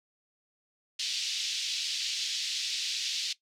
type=band-pass noise; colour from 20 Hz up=white; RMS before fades=-33 dBFS; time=0.99-3.33 s; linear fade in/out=5 ms; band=2900 to 5200 Hz; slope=24 dB/octave; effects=noise-tail reverb RT60 0.1 s tail -17 dB re dry